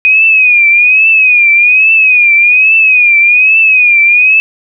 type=tone with vibrato; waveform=sine; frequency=2489 Hz; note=D#7; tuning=in tune; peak=-3 dBFS; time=0.05-4.4 s; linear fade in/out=0 ms; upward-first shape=triangle; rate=1.2 Hz; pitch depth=120 cents each way; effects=none